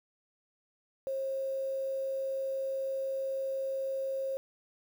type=tone with quantisation; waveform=sine; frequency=537 Hz; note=C5; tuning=45 cents sharp; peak=-31 dBFS; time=1.07-4.37 s; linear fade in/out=0 ms; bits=9; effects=none